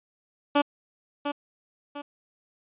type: tone with echo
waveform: 15% pulse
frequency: 288.8 Hz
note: D4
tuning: 29 cents flat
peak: -12 dBFS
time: 0.55-0.62 s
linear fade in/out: 10 ms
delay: 700 ms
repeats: 2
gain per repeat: -8 dB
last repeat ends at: 2.02 s
effects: resampled to 8000 Hz